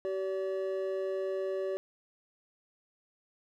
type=tone pair together; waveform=triangle; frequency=382.7 / 573.4 Hz; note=G4 / D5; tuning=-42 / -42 cents; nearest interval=perfect fifth; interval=700 cents; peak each=-31 / -33 dBFS; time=0.05-1.77 s; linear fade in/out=0 ms; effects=none